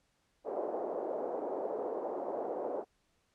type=band-pass noise; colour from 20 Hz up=pink; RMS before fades=-37 dBFS; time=0.44-2.85 s; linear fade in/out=50 ms; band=390 to 700 Hz; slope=24 dB/octave; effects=pink hiss -75 dBFS RMS until 3.34 s + low-pass 9000 Hz 12 dB/octave